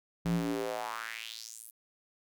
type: tone with high-pass filter sweep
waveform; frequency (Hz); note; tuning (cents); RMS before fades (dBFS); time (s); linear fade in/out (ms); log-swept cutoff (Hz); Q
square; 56.6; A1; +50; -36; 0.25-1.71; 10; 130 to 12000; 3.5
effects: none